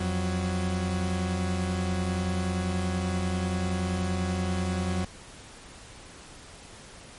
40% pulse tone pair together, 87.31 / 185 Hz, F2 / F#3, 0 / 0 cents, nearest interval octave + minor second, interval 1300 cents, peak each -28 dBFS, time 0-5.05 s, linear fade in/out 5 ms, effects pink hiss -47 dBFS RMS until 7.18 s + MP3 48 kbps

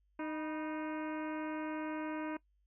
harmonic tone with a mistuned harmonic, 308.7 Hz, D#4, 14 cents flat, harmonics 1 / 2 / 3 / 4 / 5 / 6 / 7 / 8 / 9, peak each -38 / -45 / -45 / -51 / -49 / -56 / -54 / -54 / -60 dBFS, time 0.19-2.37 s, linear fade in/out 5 ms, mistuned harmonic 3, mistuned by +68 cents, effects noise-tail reverb RT60 0.1 s tail -21 dB re dry + added 50 Hz sine -70 dBFS peak until 2.66 s

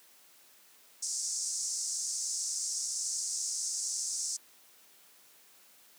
pink band-pass noise, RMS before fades -35 dBFS, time 1.02-4.37 s, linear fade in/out 10 ms, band 5400 to 8700 Hz, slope 48 dB/octave, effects white hiss -60 dBFS RMS until 5.98 s + high-pass 200 Hz 12 dB/octave

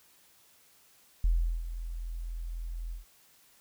sine tone with ADSR envelope, 41.91 Hz, E1, 29 cents sharp, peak -21 dBFS, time 1.24-3.05 s, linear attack 4 ms, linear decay 380 ms, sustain -13 dB, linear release 130 ms, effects white hiss -62 dBFS RMS until 3.6 s

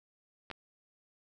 clicks, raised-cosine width 0.3 ms, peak -26 dBFS, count 2, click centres 0.502 / 0.513 s, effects none

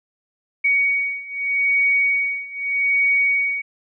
sine beating tone pair, 2244 / 2244.81 Hz, C#7 / C#7, +21 / +21 cents, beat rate 0.81 Hz, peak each -21 / -19 dBFS, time 0.64-3.62 s, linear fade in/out 10 ms, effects none

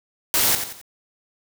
white noise with echo, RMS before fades -19 dBFS, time 0.34-0.55 s, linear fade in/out 0 ms, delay 88 ms, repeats 3, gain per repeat -8 dB, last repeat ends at 0.814 s, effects none

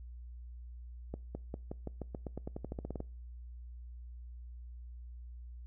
accelerating click train, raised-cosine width 2 ms, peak -26 dBFS, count 18, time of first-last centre 1.14-3.004 s, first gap 210 ms, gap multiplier 0.91, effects noise-tail reverb RT60 0.4 s tail -24 dB re dry + added 60 Hz sine -45 dBFS peak until 5.66 s

